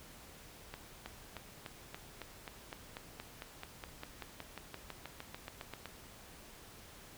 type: accelerating click train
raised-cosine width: 0.3 ms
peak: -27 dBFS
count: 26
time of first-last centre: 0.74-5.857 s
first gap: 320 ms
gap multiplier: 0.96
effects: pink hiss -55 dBFS RMS until 7.17 s